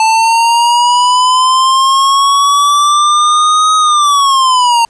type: linear two-way sweep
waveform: square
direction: up then down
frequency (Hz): 880 to 1262 to 918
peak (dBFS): -7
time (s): 0-4.85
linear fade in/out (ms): 2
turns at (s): 3.76
effects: pink hiss -52 dBFS RMS until 4.89 s + resampled to 22050 Hz